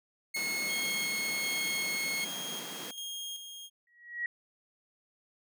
sawtooth tone, 2174 Hz, C#7, 34 cents flat, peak -28 dBFS, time 0.34-2.25 s, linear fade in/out 10 ms
pink high-pass noise, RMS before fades -43 dBFS, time 0.36-2.91 s, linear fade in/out 2 ms, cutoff 160 Hz, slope 48 dB/octave
sawtooth tone with tremolo, 3244 Hz, G#7, 41 cents flat, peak -34 dBFS, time 0.67-3.7 s, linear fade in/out 50 ms, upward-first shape square, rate 1.3 Hz, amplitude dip 50%
sine tone with exponential growth, 1910 Hz, A#6, 42 cents sharp, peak -28 dBFS, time 3.87-4.26 s, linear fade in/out 2 ms, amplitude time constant 83 ms
effects none

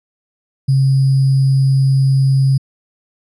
sine tone with sample-and-hold, 135 Hz, C#3, 45 cents flat, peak -9 dBFS, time 0.68-2.58 s, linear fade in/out 10 ms, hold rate 4900 Hz, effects resampled to 22050 Hz

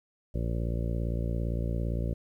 harmonic tone, 57.6 Hz, A#1, 20 cents flat, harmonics 1 / 2 / 3 / 4 / 5 / 6 / 7 / 8 / 9 / 10, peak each -30 / -33 / -37 / -41 / -45 / -43 / -48 / -46 / -45 / -45 dBFS, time 0.34-2.14 s, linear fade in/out 10 ms, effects 11-bit

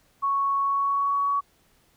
sine tone with pitch glide, 1108.7 to 1126.1 Hz, C#6 to C#6, 0 to +27 cents, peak -21 dBFS, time 0.22-1.41 s, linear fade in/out 20 ms, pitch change +27 cents, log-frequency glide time 0.6-1.27 s, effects pink hiss -63 dBFS RMS until 1.96 s

